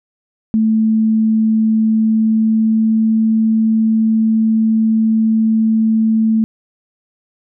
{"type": "tone with pitch glide", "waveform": "sine", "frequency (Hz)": [220, 221.4], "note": ["A3", "A3"], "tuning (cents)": [0, 11], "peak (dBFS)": -10, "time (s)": [0.54, 6.44], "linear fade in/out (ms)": 0, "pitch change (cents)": 11, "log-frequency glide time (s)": [1.86, 3.2], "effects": []}